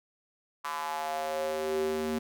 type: tone with high-pass filter sweep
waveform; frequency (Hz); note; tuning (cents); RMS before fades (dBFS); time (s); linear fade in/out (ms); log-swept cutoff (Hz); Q
square; 77.78; D#2; 0; -32; 0.64-2.19; 10; 1100 to 270; 4.7
effects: none